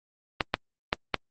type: clicks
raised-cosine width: 0.3 ms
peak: -6 dBFS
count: 4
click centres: 0.408 / 0.541 / 0.929 / 1.143 s
effects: Opus 24 kbps